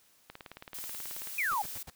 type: click train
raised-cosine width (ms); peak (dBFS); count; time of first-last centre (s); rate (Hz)
0.3; -28; 19; 0.3-1.273; 18.5
type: noise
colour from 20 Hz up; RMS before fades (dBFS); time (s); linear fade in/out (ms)
blue; -41; 0.74-1.83; 5
type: exponential sweep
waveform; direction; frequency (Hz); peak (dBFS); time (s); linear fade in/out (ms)
sine; down; 2553 to 762; -28; 1.38-1.62; 5
type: noise bursts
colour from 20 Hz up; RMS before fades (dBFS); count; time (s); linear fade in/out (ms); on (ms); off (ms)
pink; -46; 4; 1.51-1.902; 5; 32; 88
effects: white hiss -65 dBFS RMS until 1.95 s